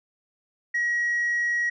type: tone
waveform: sine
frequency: 1905 Hz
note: A#6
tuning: 37 cents sharp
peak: -20 dBFS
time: 0.74-1.7 s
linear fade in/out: 10 ms
effects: tanh soft clip ceiling -20 dBFS